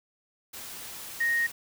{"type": "tone in noise", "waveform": "sine", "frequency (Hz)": 1864.7, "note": "A#6", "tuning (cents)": 0, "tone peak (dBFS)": -23, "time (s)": [1.2, 1.47], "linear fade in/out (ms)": 10, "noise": "white", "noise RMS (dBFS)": -41, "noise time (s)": [0.53, 1.52], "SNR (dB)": 15, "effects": []}